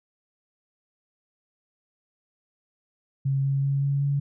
sine tone with pitch steps, 136.4 / 137.59 / 138.78 / 139.99 / 141.21 Hz, C#3 / C#3 / C#3 / C#3 / C#3, -28 / -13 / +2 / +17 / +32 cents, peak -21 dBFS, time 3.25-4.2 s, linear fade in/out 10 ms, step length 190 ms, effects none

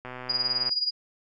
click train, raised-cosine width 0.5 ms, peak -23 dBFS, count 82, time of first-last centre 0.05-0.693 s, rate 126 Hz
sine tone with tremolo, 4884 Hz, D#8, 33 cents flat, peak -21 dBFS, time 0.29-0.91 s, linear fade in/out 10 ms, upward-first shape sine, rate 19 Hz, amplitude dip 75%
effects none

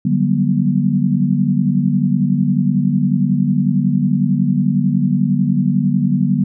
sine chord, G major seventh, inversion second, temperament equal with one note detuned, 146.83 / 185 / 196 / 241.3 Hz, D3 / F#3 / G3 / B3, 0 / 0 / 0 / -40 cents, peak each -18 dBFS, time 0.05-6.44 s, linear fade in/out 5 ms, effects none

